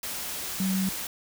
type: tone in noise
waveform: sine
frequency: 190 Hz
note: F#3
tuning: 46 cents sharp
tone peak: -24 dBFS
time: 0.6-0.89 s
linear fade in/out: 2 ms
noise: white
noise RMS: -34 dBFS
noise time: 0.03-1.07 s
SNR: +7 dB
effects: none